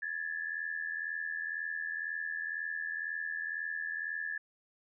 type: tone pair together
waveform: sine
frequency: 1676 / 1758 Hz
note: G#6 / A6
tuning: +15 / -2 cents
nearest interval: minor second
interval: 83 cents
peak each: -38 / -37 dBFS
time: 0.02-4.38 s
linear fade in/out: 5 ms
effects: none